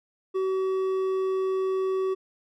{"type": "tone with hard clipping", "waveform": "triangle", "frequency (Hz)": 379.4, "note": "F#4", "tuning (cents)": 43, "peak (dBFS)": -25, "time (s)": [0.34, 2.15], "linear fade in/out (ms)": 20, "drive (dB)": 9, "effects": []}